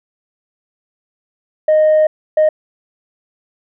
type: tone bursts at uneven times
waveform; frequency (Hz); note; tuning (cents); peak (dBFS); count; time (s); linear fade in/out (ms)
sine; 619; D#5; -9; -6; 2; 1.68-2.07 / 2.37-2.49; 5
effects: tanh soft clip ceiling -6 dBFS